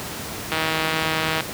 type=click train; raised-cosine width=0.3 ms; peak=-6 dBFS; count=142; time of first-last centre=0.52-1.407 s; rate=159 Hz; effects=pink hiss -31 dBFS RMS until 1.53 s + high-pass 80 Hz 12 dB/octave